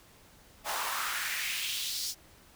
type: noise with high-pass filter sweep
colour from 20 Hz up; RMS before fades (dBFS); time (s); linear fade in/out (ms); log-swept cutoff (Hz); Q
pink; -34; 0.64-2.15; 50; 760 to 5400; 2.5
effects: pink hiss -58 dBFS RMS until 2.55 s